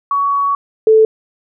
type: tone pair in turn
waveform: sine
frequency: 1124 / 438.9 Hz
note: C#6 / A4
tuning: +24 / -4 cents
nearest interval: octave + major third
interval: 1628 cents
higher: first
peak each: -12 / -5 dBFS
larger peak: second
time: 0.11-0.55 / 0.87-1.05 s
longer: first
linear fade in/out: 2 ms
effects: none